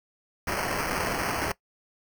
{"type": "noise with sample-and-hold", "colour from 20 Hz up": "white", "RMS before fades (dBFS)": -29, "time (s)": [0.47, 1.52], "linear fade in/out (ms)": 5, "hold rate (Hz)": 3675, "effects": ["noise-tail reverb RT60 0.1 s tail -20 dB re dry"]}